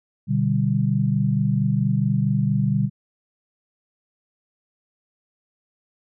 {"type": "chord", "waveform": "sine", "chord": "G major", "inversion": "first", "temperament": "equal with one note detuned", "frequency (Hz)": [123.47, 147.94, 196], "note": ["B2", "D3", "G3"], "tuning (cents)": [0, 13, 0], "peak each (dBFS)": -22, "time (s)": [0.27, 2.9], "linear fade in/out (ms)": 50, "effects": []}